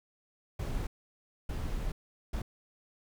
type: noise bursts at uneven times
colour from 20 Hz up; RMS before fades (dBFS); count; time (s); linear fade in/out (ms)
brown; -34; 3; 0.59-0.87 / 1.49-1.92 / 2.33-2.42; 5
effects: none